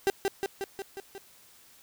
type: tone with echo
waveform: 35% pulse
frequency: 392 Hz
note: G4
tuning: in tune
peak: -20 dBFS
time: 0.07-0.1 s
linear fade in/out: 0 ms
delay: 180 ms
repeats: 6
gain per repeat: -3 dB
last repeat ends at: 1.18 s
effects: white hiss -57 dBFS RMS until 1.82 s